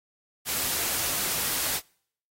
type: noise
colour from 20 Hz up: white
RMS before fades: -28 dBFS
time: 0.45-1.81 s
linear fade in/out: 50 ms
effects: noise-tail reverb RT60 0.6 s tail -26 dB re dry + AAC 48 kbps